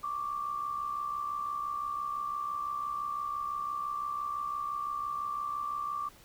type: tone pair together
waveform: sine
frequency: 1108.7 / 1174.6 Hz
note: C#6 / D6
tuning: 0 / 0 cents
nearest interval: minor second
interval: 100 cents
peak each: -39 / -33 dBFS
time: 0.03-6.09 s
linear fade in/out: 10 ms
effects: pink hiss -57 dBFS RMS until 6.24 s